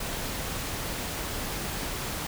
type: noise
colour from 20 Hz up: pink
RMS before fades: -33 dBFS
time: 0-2.27 s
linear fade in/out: 5 ms
effects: none